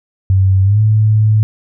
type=tone with pitch glide; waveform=sine; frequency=95.5 to 107.82 Hz; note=G2 to A2; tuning=-45 to -35 cents; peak=-7 dBFS; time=0.3-1.43 s; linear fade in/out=0 ms; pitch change=+210 cents; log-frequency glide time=0.63-0.8 s; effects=none